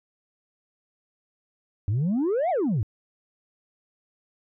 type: exponential two-way sweep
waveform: sine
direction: up then down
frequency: 93.2 to 772 to 93.2 Hz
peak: -19 dBFS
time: 1.88-2.83 s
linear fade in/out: 0 ms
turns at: 2.5 s
effects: tanh soft clip ceiling -20 dBFS